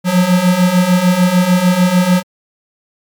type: beating tone pair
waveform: square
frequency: 176.3 / 183 Hz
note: F3 / F#3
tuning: +17 / -19 cents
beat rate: 6.7 Hz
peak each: -15 / -11 dBFS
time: 0.04-2.23 s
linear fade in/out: 50 ms
effects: MP3 96 kbps